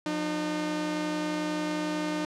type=tone pair together; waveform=sawtooth; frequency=177.56 / 304 Hz; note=F3 / D#4; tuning=+29 / -40 cents; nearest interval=major sixth; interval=931 cents; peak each=-32 / -25 dBFS; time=0.06-2.25 s; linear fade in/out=2 ms; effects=low-pass 7000 Hz 12 dB/octave